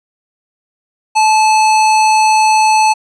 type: tone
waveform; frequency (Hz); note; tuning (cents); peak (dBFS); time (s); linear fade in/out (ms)
square; 868; A5; -24; -8; 1.15-2.94; 20
effects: resampled to 22050 Hz

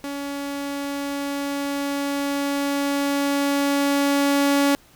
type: tone with level ramp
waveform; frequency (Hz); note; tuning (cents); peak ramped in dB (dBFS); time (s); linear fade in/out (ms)
sawtooth; 281.9; C#4; +29; -24 to -12; 0.04-4.75; 0
effects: pink hiss -53 dBFS RMS until 4.95 s

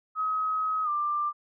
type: tone with pitch glide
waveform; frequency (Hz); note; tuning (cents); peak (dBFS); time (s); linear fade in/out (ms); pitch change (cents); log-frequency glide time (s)
sine; 1271 to 1185.9; D#6 to D6; +36 to +16; -25; 0.15-1.33; 50; -120; 0.84-0.89
effects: none

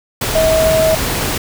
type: tone in noise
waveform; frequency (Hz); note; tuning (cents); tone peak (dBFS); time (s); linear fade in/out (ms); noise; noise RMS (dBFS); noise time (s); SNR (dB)
sine; 640; D#5; +49; -10; 0.35-0.95; 5; pink; -18; 0.21-1.38; +5
effects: none

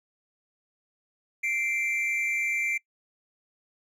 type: tone pair together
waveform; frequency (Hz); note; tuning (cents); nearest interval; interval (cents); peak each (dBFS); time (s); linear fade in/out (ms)
triangle; 2093 / 2344; C7 / D7; 0 / -4; major second; 196; -28 / -26; 1.43-2.78; 10
effects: noise-tail reverb RT60 0.1 s tail -24 dB re dry

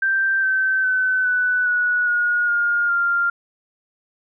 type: tone with pitch steps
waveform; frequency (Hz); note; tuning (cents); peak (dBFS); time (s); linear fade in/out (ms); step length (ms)
sine; 1568 / 1542 / 1516.3 / 1491.2 / 1466.4 / 1442 / 1418.1 / 1394.5; G6 / G6 / F#6 / F#6 / F#6 / F#6 / F6 / F6; 0 / -29 / +42 / +13 / -16 / -45 / +26 / -3; -16; 0.02-3.3; 5; 410
effects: none

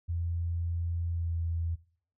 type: tone with pitch glide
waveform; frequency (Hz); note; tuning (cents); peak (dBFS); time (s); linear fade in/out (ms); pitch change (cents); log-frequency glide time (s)
sine; 85 to 83.54; F2 to E2; -46 to +24; -29; 0.08-1.76; 20; -30; 1.1-1.35
effects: noise-tail reverb RT60 0.5 s tail -19 dB re dry

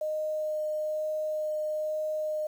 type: tone with vibrato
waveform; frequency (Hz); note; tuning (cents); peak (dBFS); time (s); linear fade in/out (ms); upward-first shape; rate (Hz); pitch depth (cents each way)
sine; 615; D#5; -20; -28; 0.01-2.47; 5; sine; 1.1; 8
effects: 9-bit

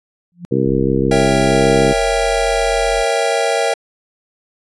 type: tone with exponential growth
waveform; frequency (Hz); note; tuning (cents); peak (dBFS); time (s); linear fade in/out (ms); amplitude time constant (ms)
sine; 174.61; F3; 0; -23; 0.32-0.45; 0; 27
type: harmonic tone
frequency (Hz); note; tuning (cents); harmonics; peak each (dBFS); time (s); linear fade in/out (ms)
66.4; C2; +26; 2 / 3 / 4 / 5 / 6 / 7; -20 / -20 / -20 / -20 / -20 / -20; 0.51-1.93; 10
type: tone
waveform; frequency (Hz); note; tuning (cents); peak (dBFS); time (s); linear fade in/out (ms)
sine; 44.26; F1; +24; -24; 0.64-3.05; 50
type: chord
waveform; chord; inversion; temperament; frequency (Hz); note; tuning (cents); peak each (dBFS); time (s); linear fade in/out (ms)
square; A# diminished seventh; none; equal with one note detuned; 466.2 / 554.4 / 659.3 / 795.4; A#4 / C#5 / E5 / G5; 0 / 0 / 0 / +25; -20 / -21 / -20 / -21; 1.11-3.74; 5
effects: resampled to 24000 Hz

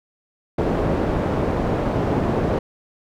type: low-pass noise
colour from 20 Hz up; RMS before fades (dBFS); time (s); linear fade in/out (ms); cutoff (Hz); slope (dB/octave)
white; -21; 0.58-2.59; 5; 480; 12
effects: none

